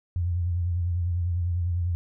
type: tone with vibrato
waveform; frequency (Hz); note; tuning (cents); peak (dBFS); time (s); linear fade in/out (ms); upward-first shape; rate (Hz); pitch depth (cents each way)
sine; 87.31; F2; 0; -23; 0.16-1.95; 0; sine; 10; 58
effects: none

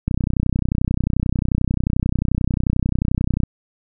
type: click train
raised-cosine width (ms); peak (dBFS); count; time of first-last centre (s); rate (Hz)
5; -6; 106; 0.08-3.435; 31.3
effects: none

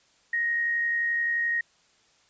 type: tone with amplitude modulation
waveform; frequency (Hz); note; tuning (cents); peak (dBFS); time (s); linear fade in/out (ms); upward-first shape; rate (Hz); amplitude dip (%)
sine; 1873; A#6; +8; -22; 0.33-1.61; 5; sine; 71.5; 30
effects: white hiss -63 dBFS RMS until 2.29 s + resampled to 16000 Hz

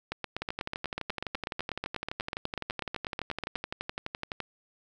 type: two click trains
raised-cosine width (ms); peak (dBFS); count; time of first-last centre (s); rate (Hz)
0.3; -17 / -16; 48 / 29; 0.42-4.403 / 0.12-3.56; 11.8 / 8.14
effects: none

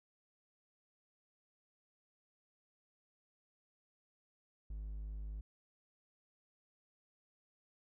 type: tone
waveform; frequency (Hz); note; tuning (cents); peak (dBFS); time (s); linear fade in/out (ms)
triangle; 51.91; G#1; 0; -39; 4.7-5.41; 5
effects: none

